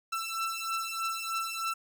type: beating tone pair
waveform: sawtooth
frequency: 1333 / 1336.2 Hz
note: E6 / E6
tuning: +19 / +23 cents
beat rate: 3.2 Hz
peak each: -31 dBFS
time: 0.12-1.74 s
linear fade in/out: 10 ms
effects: none